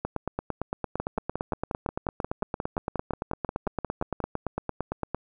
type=two click trains; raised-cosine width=1 ms; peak=-14 / -15 dBFS; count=46 / 19; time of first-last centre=0.05-5.146 / 1-4.203 s; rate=8.83 / 5.62 Hz; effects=none